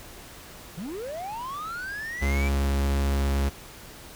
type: linear sweep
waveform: triangle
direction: up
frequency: 146.83 to 2349 Hz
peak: -30 dBFS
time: 0.77-2.49 s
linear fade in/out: 10 ms
type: tone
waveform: 45% pulse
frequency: 69.3 Hz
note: C#2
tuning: in tune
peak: -22 dBFS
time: 2.21-3.5 s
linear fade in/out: 20 ms
effects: pink hiss -45 dBFS RMS until 4.15 s